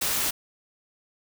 white noise, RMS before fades -26 dBFS, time 0.01-0.31 s, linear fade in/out 10 ms, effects none

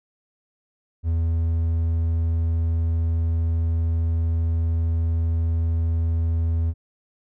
triangle tone, 82.41 Hz, E2, in tune, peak -17 dBFS, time 1.03-6.74 s, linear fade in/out 50 ms, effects none

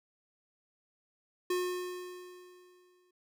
square tone with exponential decay, 361 Hz, F#4, 43 cents flat, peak -29 dBFS, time 1.5-3.11 s, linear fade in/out 5 ms, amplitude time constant 350 ms, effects none

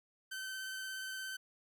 sawtooth tone with vibrato, 1537 Hz, G6, 35 cents flat, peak -37 dBFS, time 0.31-1.37 s, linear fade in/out 10 ms, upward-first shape triangle, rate 17 Hz, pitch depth 13 cents each way, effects none

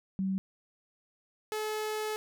sine / sawtooth tone pair in turn, 191.3 / 429.5 Hz, G3 / A4, -42 / -42 cents, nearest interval octave + major second, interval 1400 cents, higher second, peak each -28 dBFS, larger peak neither, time 0.19-0.38 / 1.52-2.16 s, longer second, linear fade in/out 0 ms, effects none

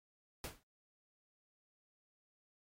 pink noise with exponential decay, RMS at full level -40 dBFS, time 0.44-0.63 s, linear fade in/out 1 ms, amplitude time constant 40 ms, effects AAC 48 kbps

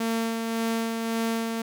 sawtooth tone with tremolo, 227.2 Hz, A#3, 44 cents flat, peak -20 dBFS, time 0-1.62 s, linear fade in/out 5 ms, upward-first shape sine, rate 1.8 Hz, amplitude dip 35%, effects none

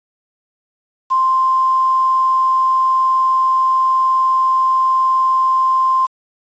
sine tone with quantisation, 1046.5 Hz, C6, in tune, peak -11 dBFS, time 1.1-6.07 s, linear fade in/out 20 ms, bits 6, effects resampled to 16000 Hz

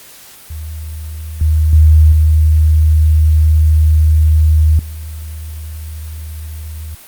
sine tone with level steps, 77.78 Hz, D#2, in tune, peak -22 / -8 / -3 / -6 / -23 dBFS, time 0.5-6.95 s, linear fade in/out 5 ms, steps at 1.41 / 1.73 / 2.12 / 4.79 s, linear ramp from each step 2 ms, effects white hiss -38 dBFS RMS until 7.07 s + Opus 48 kbps

